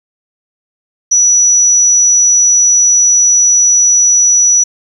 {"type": "tone", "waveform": "sine", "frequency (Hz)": 5890, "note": "F#8", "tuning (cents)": -9, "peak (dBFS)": -5, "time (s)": [1.11, 4.64], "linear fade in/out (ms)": 10, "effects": ["7-bit"]}